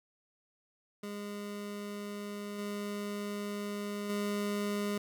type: tone with level steps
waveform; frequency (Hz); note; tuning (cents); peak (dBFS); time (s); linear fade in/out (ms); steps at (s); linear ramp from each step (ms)
25% pulse; 205.1; G#3; -21; -35 / -32 / -28; 1.03-4.98; 5; 2.58 / 4.09; 10
effects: none